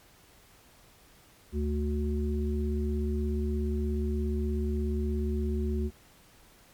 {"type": "harmonic tone", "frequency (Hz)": 73.6, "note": "D2", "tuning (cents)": 4, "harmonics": [1, 3, 5], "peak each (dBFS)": [-28, -33, -35], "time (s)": [1.52, 5.91], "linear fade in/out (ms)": 50, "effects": ["pink hiss -58 dBFS RMS until 6.73 s", "MP3 96 kbps"]}